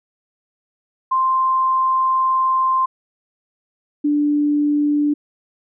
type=tone pair in turn; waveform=sine; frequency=1046.5 / 293.7 Hz; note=C6 / D4; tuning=0 / 0 cents; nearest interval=octave + minor seventh; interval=2200 cents; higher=first; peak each=-14 dBFS; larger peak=neither; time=1.11-2.86 / 4.04-5.14 s; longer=first; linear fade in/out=10 ms; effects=none